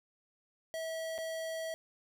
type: tone with dropouts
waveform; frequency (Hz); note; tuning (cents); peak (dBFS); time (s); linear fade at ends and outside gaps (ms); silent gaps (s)
square; 648; E5; -30; -37; 0.74-1.74; 0; 1.18-1.186
effects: none